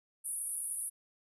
pink band-pass noise, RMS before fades -38 dBFS, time 0.24-0.9 s, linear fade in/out 20 ms, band 9500 to 11000 Hz, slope 96 dB/octave, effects none

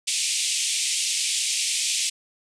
white band-pass noise, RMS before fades -25 dBFS, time 0.07-2.1 s, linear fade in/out 10 ms, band 2300 to 9200 Hz, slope 48 dB/octave, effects none

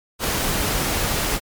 pink noise, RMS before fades -22 dBFS, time 0.19-1.4 s, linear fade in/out 50 ms, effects MP3 96 kbps

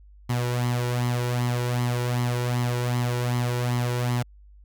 sawtooth tone with flanger, 122.2 Hz, B2, 18 cents flat, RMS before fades -25 dBFS, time 0.29-4.23 s, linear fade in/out 10 ms, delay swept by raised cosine 0.96 to 2.16 ms, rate 2.6 Hz, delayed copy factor +0.6, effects added 50 Hz sine -47 dBFS peak until 4.64 s

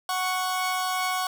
sawtooth tone pair together, 740 / 1108.7 Hz, F#5 / C#6, 0 / 0 cents, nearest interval perfect fifth, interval 700 cents, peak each -24 dBFS, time 0.09-1.27 s, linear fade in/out 2 ms, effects none

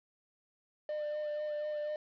triangle tone with vibrato, 600 Hz, D5, 37 cents sharp, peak -32 dBFS, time 0.89-1.96 s, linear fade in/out 2 ms, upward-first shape sine, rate 4.1 Hz, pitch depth 17 cents each way, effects resampled to 11025 Hz + 10-bit

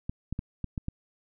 clicks, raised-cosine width 5 ms, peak -19 dBFS, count 6, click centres 0.095 / 0.326 / 0.391 / 0.643 / 0.778 / 0.884 s, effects none

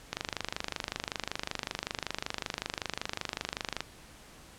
click train, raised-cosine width 0.2 ms, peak -14 dBFS, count 94, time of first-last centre 0.13-3.806 s, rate 25.3 Hz, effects pink hiss -53 dBFS RMS until 4.58 s + low-pass 11000 Hz 12 dB/octave

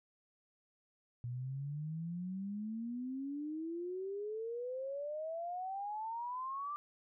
sine exponential sweep, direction up, 119.1 to 1190 Hz, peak -38 dBFS, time 1.24-6.76 s, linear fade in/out 0 ms, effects none

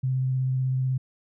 sine tone with vibrato, 130.1 Hz, C3, 9 cents flat, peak -22 dBFS, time 0.03-0.98 s, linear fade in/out 10 ms, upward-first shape square, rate 16 Hz, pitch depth 10 cents each way, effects none

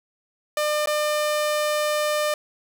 sawtooth tone with dropouts, 600 Hz, D5, 37 cents sharp, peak -17 dBFS, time 0.57-2.34 s, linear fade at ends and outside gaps 2 ms, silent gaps 0.859-0.872 s, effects none

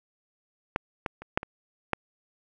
clicks, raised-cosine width 0.5 ms, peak -10 / -14 / -26 / -7 / -21 / -9 dBFS, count 6, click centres 0.761 / 1.062 / 1.22 / 1.375 / 1.431 / 1.933 s, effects none

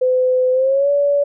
sine tone with pitch glide, 509 to 571.3 Hz, C5 to D5, -48 to -48 cents, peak -12 dBFS, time 0.01-1.24 s, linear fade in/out 10 ms, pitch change +200 cents, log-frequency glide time 0.52-0.9 s, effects none

